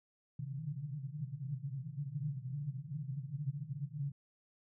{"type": "band-pass noise", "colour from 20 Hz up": "pink", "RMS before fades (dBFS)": -41, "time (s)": [0.39, 4.12], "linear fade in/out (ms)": 5, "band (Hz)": [130, 150], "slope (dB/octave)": 96, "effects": []}